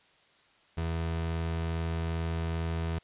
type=tone; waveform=30% pulse; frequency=82.41 Hz; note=E2; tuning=in tune; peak=-27 dBFS; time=0.77-2.99 s; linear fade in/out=10 ms; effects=white hiss -63 dBFS RMS until 3.03 s + resampled to 8000 Hz